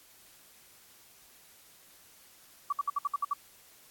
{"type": "tone bursts", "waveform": "sine", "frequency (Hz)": 1149, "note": "D6", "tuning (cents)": -38, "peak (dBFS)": -26, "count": 8, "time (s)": [2.7, 3.335], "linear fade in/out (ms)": 5, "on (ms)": 26, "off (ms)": 61, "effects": ["white hiss -58 dBFS RMS until 3.9 s", "AAC 64 kbps"]}